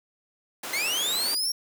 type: noise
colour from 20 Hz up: pink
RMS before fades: -33 dBFS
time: 0.63-1.35 s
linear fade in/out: 5 ms
type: linear sweep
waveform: sawtooth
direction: up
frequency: 2038 to 5600 Hz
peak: -22 dBFS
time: 0.73-1.52 s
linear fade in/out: 5 ms
effects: high-pass 400 Hz 12 dB/octave